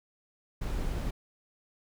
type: noise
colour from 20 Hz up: brown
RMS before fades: -32 dBFS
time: 0.61-1.11 s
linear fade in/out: 10 ms
effects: none